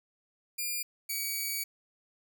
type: tone pair in turn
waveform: 5% pulse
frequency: 2400 / 2272 Hz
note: D7 / C#7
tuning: +37 / +42 cents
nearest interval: minor second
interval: 95 cents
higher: first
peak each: -22 dBFS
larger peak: neither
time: 0.58-0.83 / 1.09-1.64 s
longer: second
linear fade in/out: 10 ms
effects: none